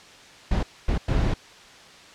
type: noise bursts at uneven times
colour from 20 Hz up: brown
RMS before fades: -22 dBFS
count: 3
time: 0.51-0.63 / 0.88-0.98 / 1.08-1.34 s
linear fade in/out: 5 ms
effects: white hiss -47 dBFS RMS until 2.14 s + low-pass 5000 Hz 12 dB/octave